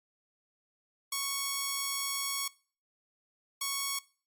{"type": "tone pair in turn", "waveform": "5% pulse", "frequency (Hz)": [1108.7, 1108.7], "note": ["C#6", "C#6"], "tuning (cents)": [0, 0], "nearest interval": "unison", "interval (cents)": 0, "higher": "neither", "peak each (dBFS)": -19, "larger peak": "neither", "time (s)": [[1.12, 2.48], [3.61, 3.99]], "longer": "first", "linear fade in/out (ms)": 5, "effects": ["noise-tail reverb RT60 0.4 s tail -21 dB re dry", "MP3 96 kbps"]}